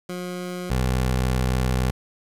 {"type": "tone pair in turn", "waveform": "20% pulse", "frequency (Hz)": [179.5, 63.46], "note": ["F3", "B1"], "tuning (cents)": [48, 48], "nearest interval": "octave + tritone", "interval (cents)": 1800, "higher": "first", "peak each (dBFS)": [-24, -15], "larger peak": "second", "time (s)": [[0.09, 0.7], [0.7, 1.91]], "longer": "second", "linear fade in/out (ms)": 5, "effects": ["resampled to 32000 Hz", "8-bit"]}